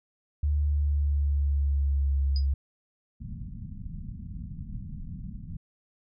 sine tone with pitch glide, 73.42 to 68.9 Hz, D2 to C#2, 0 to -10 cents, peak -22 dBFS, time 0.43-2.54 s, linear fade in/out 5 ms, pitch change -110 cents, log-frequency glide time 0.59-2.23 s
sine tone with exponential decay, 4953 Hz, D#8, 9 cents flat, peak -31 dBFS, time 2.36-2.46 s, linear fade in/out 1 ms, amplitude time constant 21 ms
pink low-pass noise, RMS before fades -38 dBFS, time 3.2-5.57 s, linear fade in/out 5 ms, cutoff 220 Hz, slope 48 dB/octave
effects none

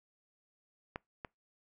clicks, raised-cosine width 0.5 ms, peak -23 / -26 dBFS, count 2, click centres 0.959 / 1.248 s, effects noise-tail reverb RT60 0.2 s tail -26 dB re dry

